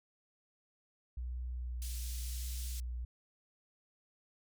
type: tone with vibrato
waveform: sine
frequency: 61 Hz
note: B1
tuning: 21 cents flat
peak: -37 dBFS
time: 1.17-3.05 s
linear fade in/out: 5 ms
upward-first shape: sine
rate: 0.94 Hz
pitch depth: 21 cents each way
type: band-pass noise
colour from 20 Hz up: white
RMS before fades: -48 dBFS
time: 1.82-2.8 s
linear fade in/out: 0 ms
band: 3700 to 12000 Hz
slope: 12 dB/octave
effects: none